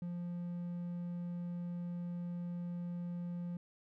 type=tone; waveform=triangle; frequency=174.61 Hz; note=F3; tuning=in tune; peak=-36 dBFS; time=0.02-3.57 s; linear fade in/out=2 ms; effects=none